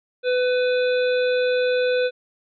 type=harmonic tone; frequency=500 Hz; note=B4; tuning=21 cents sharp; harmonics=1 / 3 / 5 / 7 / 8; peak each=-18 / -28 / -32 / -35 / -36 dBFS; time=0.23-2.11 s; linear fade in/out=50 ms; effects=none